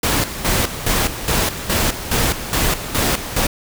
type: noise with tremolo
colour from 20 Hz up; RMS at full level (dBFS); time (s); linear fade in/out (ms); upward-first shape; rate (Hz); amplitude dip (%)
pink; -17; 0.03-3.47; 5; square; 2.4; 70
effects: none